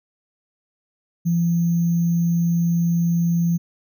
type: tone with sample-and-hold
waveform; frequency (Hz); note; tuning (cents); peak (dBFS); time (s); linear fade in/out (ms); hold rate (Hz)
sine; 170; F3; -46; -16; 1.25-3.58; 20; 6300
effects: none